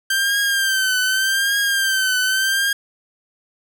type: tone with vibrato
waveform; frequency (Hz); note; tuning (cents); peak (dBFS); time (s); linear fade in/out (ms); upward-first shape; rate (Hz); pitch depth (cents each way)
sawtooth; 1568; G6; 0; -13; 0.1-2.73; 5; triangle; 0.84; 77
effects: none